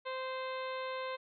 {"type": "harmonic tone", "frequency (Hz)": 520, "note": "C5", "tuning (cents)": -11, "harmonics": [1, 2, 3, 4, 5, 6, 7, 8], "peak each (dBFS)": [-39, -41, -48, -48, -51, -55, -52, -55], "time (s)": [0.05, 1.17], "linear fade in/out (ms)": 20, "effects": []}